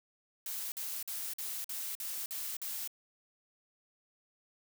blue noise bursts, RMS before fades -39 dBFS, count 8, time 0.46-2.876 s, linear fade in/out 2 ms, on 260 ms, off 48 ms, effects none

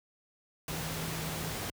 sine tone in noise, 159.8 Hz, D#3, 47 cents sharp, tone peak -38 dBFS, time 0.69-1.53 s, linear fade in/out 2 ms, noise pink, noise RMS -37 dBFS, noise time 0.68-1.7 s, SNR -4 dB, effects high-pass 60 Hz 12 dB/octave

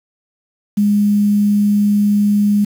sine tone with quantisation, 205.7 Hz, G#3, 16 cents flat, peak -10 dBFS, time 0.77-2.65 s, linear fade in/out 10 ms, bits 6, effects none

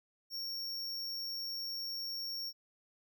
square tone, 5510 Hz, F8, 24 cents flat, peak -38 dBFS, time 0.3-2.53 s, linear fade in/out 50 ms, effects none

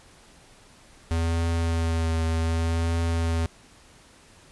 square tone with vibrato, 82.5 Hz, E2, 2 cents sharp, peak -23 dBFS, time 1.11-3.46 s, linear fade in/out 0 ms, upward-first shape triangle, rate 0.66 Hz, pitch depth 25 cents each way, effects pink hiss -53 dBFS RMS until 4.51 s + resampled to 24000 Hz

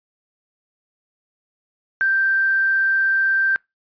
sine tone with quantisation, 1569 Hz, G6, 1 cent sharp, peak -15 dBFS, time 2.01-3.56 s, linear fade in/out 0 ms, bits 7, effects noise-tail reverb RT60 0.2 s tail -25 dB re dry + resampled to 11025 Hz

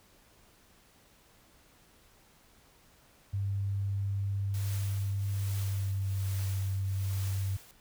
sine tone with pitch glide, 99.1 to 96.78 Hz, G2 to G2, +19 to -22 cents, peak -29 dBFS, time 3.33-7.57 s, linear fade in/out 10 ms, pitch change -41 cents, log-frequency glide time 5.38-6.31 s
white noise with tremolo, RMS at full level -44 dBFS, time 4.54-7.71 s, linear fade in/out 0 ms, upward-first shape triangle, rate 1.2 Hz, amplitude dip 80%
effects pink hiss -62 dBFS RMS until 7.8 s

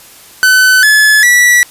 45% pulse tone with pitch steps, 1512 / 1716.9 / 1949.5 Hz, F#6 / A6 / B6, +37 / -43 / -23 cents, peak -4 dBFS, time 0.43-1.63 s, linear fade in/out 0 ms, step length 400 ms, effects white hiss -37 dBFS RMS until 1.7 s + resampled to 32000 Hz

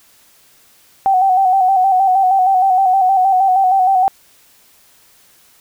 sine tone with vibrato, 758 Hz, F#5, 42 cents sharp, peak -9 dBFS, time 1.06-4.08 s, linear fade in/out 0 ms, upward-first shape square, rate 6.4 Hz, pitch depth 45 cents each way, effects white hiss -50 dBFS RMS until 5.6 s

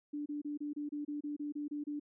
sine tone bursts, 293.7 Hz, D4, in tune, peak -36 dBFS, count 12, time 0.13-1.998 s, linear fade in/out 10 ms, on 130 ms, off 28 ms, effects none

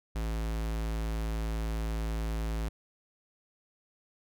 square tone, 54.9 Hz, A1, 3 cents flat, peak -31 dBFS, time 0.15-2.69 s, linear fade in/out 10 ms, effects none

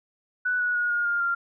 sine tone with pitch steps, 1485 / 1465.4 / 1446.1 / 1427 / 1408.1 / 1389.6 Hz, F#6 / F#6 / F#6 / F6 / F6 / F6, +6 / -17 / -40 / +37 / +14 / -9 cents, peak -22 dBFS, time 0.45-1.35 s, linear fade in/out 10 ms, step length 150 ms, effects none

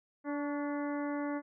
harmonic tone with a mistuned harmonic, 290 Hz, D4, 22 cents flat, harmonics 1 / 2 / 3 / 4 / 5 / 6 / 7, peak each -34 / -40 / -44 / -46 / -48 / -50 / -51 dBFS, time 0.24-1.42 s, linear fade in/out 50 ms, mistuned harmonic 4, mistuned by -39 cents, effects none

